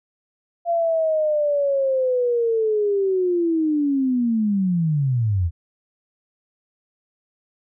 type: linear sweep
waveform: sine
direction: down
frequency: 689 to 79.2 Hz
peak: -17 dBFS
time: 0.65-5.51 s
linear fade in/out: 50 ms
effects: none